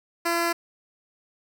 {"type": "tone", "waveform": "10% pulse", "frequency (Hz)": 339.6, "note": "F4", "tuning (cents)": -48, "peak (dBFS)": -14, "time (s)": [0.25, 0.53], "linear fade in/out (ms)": 10, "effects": []}